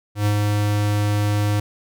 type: tone with ADSR envelope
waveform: square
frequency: 103.83 Hz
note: G#2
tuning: in tune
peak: -16 dBFS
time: 0.15-1.6 s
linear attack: 110 ms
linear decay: 76 ms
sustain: -2 dB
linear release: 4 ms
effects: none